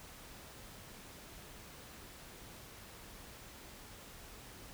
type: silence
effects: pink hiss -53 dBFS RMS until 4.73 s